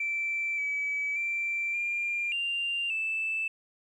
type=tone with pitch steps; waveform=sine; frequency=2336 / 2289 / 2350 / 2394 / 2787 / 2637 Hz; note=D7 / D7 / D7 / D7 / F7 / E7; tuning=-10 / -45 / +1 / +33 / -4 / 0 cents; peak=-27 dBFS; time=0-3.48 s; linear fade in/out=5 ms; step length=580 ms; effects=tanh soft clip ceiling -23 dBFS + 11-bit